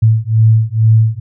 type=beating tone pair; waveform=sine; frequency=110 / 112.2 Hz; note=A2 / A2; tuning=0 / +34 cents; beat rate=2.2 Hz; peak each=-10 dBFS; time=0.02-1.2 s; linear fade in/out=10 ms; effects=none